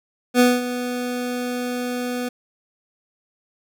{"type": "tone with ADSR envelope", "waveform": "25% pulse", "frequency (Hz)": 246.9, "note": "B3", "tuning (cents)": 0, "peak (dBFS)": -7, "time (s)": [0.34, 2.29], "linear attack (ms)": 57, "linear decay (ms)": 210, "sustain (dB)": -13, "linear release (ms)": 9, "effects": []}